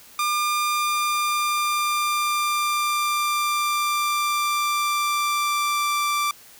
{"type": "tone with pitch glide", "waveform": "sawtooth", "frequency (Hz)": [1200, 1174.6], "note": ["D6", "D6"], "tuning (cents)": [37, 0], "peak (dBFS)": -17, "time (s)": [0.19, 6.31], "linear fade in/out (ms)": 2, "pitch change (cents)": -37, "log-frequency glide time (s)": [0.7, 6.08], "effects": ["white hiss -48 dBFS RMS until 6.59 s"]}